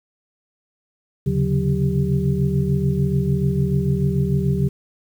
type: tone cluster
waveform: sine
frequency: 78.2 / 135.3 / 142.1 / 185.2 / 396.5 Hz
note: D#2 / C#3 / C#3 / F#3 / G4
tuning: +9 / -42 / +43 / +2 / +20 cents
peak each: -27 / -24 / -20 / -22 / -27 dBFS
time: 1.26-4.69 s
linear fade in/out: 10 ms
effects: 8-bit